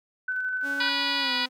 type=tone with tremolo; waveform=sine; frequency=1510 Hz; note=F#6; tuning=35 cents sharp; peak=-25 dBFS; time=0.28-0.89 s; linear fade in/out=5 ms; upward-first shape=square; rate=12 Hz; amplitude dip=25%
type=tone with pitch glide; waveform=sawtooth; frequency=280.3 to 257 Hz; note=C#4 to C4; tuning=+19 to -31 cents; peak=-31 dBFS; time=0.62-1.49 s; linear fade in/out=50 ms; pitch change=-150 cents; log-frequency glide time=1.19-1.33 s
type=harmonic tone; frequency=488.1 Hz; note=B4; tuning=20 cents flat; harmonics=2 / 3 / 4 / 5 / 6 / 7 / 8 / 9 / 10; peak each=-33 / -33 / -33 / -33 / -33 / -33 / -33 / -33 / -33 dBFS; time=0.8-1.46 s; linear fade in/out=5 ms
effects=none